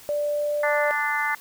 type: tone with pitch glide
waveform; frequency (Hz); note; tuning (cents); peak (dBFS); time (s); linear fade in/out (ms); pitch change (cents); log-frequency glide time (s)
sine; 587.3 to 590.7; D5 to D5; 0 to +10; -22; 0.09-0.91; 0; +10; 0.2-0.64
type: harmonic tone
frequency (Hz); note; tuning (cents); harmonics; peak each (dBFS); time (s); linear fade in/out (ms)
293.7; D4; 0; 3 / 4 / 5 / 6 / 7; -28 / -30 / -30 / -27 / -28; 0.63-1.35; 5
effects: white hiss -47 dBFS RMS until 1.4 s